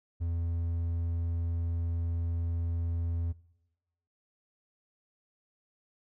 triangle tone, 84.4 Hz, E2, 41 cents sharp, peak -27 dBFS, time 0.2-3.33 s, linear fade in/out 20 ms, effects noise-tail reverb RT60 0.9 s tail -21 dB re dry

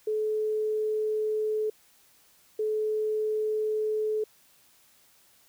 sine tone pair in turn, 430.5 / 430.5 Hz, A4 / A4, -38 / -38 cents, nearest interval unison, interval 0 cents, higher neither, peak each -25 dBFS, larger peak neither, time 0.07-1.7 / 2.59-4.24 s, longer second, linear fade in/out 5 ms, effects white hiss -61 dBFS RMS until 5.48 s

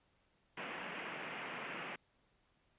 white band-pass noise, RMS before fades -45 dBFS, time 0.57-1.96 s, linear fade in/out 5 ms, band 140 to 2800 Hz, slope 48 dB/octave, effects pink hiss -75 dBFS RMS until 2.78 s + resampled to 8000 Hz

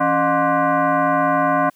sine tone with frequency modulation, 166.6 Hz, E3, 19 cents sharp, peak -14 dBFS, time 0-1.7 s, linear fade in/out 10 ms, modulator 443 Hz, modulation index 2.8, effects white hiss -59 dBFS RMS until 1.75 s

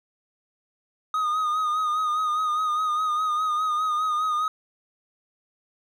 triangle tone with vibrato, 1241 Hz, D#6, 5 cents flat, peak -20 dBFS, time 1.14-4.48 s, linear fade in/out 2 ms, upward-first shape sine, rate 4.9 Hz, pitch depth 43 cents each way, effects none

